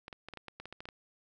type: clicks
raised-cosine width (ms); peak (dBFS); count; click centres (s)
0.3; -28; 12; 0.081 / 0.128 / 0.286 / 0.337 / 0.373 / 0.483 / 0.6 / 0.656 / 0.726 / 0.805 / 0.855 / 0.888
effects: none